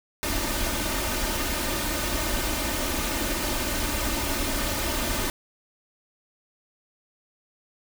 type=noise with comb filter; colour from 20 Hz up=pink; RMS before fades=-27 dBFS; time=0.23-5.3 s; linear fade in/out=0 ms; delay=3.3 ms; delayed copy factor=+0.65; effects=none